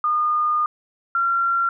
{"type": "tone pair in turn", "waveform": "sine", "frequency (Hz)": [1219, 1371.8], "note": ["D#6", "F6"], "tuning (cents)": [-36, -31], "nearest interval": "major second", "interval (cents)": 205, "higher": "second", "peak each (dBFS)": -17, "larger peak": "neither", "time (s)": [[0.04, 0.66], [1.15, 1.69]], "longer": "first", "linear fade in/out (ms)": 2, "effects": []}